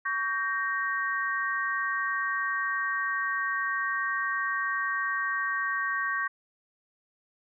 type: chord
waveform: sine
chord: G diminished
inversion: second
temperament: equal with one note detuned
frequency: 1124.9 / 1568 / 1864.7 Hz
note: Db6 / G6 / Bb6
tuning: +25 / 0 / 0 cents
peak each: -31 dBFS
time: 0.05-6.28 s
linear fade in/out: 10 ms
effects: none